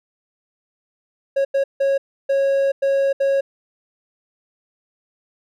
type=tone bursts at uneven times; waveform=triangle; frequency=549 Hz; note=C#5; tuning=17 cents flat; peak=-13 dBFS; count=6; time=1.36-1.45 / 1.54-1.64 / 1.8-1.98 / 2.29-2.72 / 2.82-3.13 / 3.2-3.41 s; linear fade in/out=10 ms; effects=none